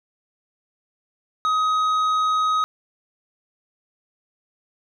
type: tone with tanh clipping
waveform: triangle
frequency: 1260 Hz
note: D#6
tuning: 21 cents sharp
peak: -19 dBFS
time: 1.45-2.64 s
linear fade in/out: 0 ms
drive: 11 dB
effects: none